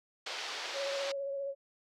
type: band-pass noise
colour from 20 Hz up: white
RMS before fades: -40 dBFS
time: 0.26-1.12 s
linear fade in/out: 5 ms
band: 400 to 4900 Hz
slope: 24 dB/octave
type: tone with vibrato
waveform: sine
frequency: 554.4 Hz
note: C#5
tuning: in tune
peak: -34 dBFS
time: 0.73-1.55 s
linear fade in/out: 50 ms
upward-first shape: triangle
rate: 15 Hz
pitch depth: 28 cents each way
effects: none